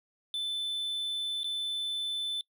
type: tone with dropouts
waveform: triangle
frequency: 3520 Hz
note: A7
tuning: in tune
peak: -29 dBFS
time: 0.34-2.41 s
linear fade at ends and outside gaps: 1 ms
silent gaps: 1.433-1.443 s
effects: noise-tail reverb RT60 0.1 s tail -24 dB re dry